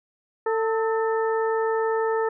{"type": "harmonic tone with a mistuned harmonic", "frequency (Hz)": 447, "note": "A4", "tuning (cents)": 27, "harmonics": [1, 2, 3, 4], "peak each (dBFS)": [-22, -28, -32, -34], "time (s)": [0.46, 2.29], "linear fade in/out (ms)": 5, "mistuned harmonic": 3, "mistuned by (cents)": -55, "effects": []}